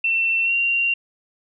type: tone with pitch glide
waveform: sine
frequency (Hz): 2693 to 2762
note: E7 to F7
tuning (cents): +36 to -20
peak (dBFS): -17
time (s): 0.04-0.94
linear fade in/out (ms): 5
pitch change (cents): +44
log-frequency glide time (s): 0.42-0.54
effects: none